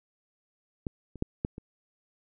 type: clicks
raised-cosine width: 3 ms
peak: -19 / -30 / -14 / -15 / -27 dBFS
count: 5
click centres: 0.868 / 1.157 / 1.224 / 1.449 / 1.581 s
effects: none